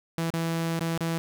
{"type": "tone with dropouts", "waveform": "sawtooth", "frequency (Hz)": 165.3, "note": "E3", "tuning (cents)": 5, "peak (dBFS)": -22, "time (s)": [0.18, 1.18], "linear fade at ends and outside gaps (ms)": 0, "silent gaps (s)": [[0.303, 0.338], [0.793, 0.808], [0.976, 1.007]], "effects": []}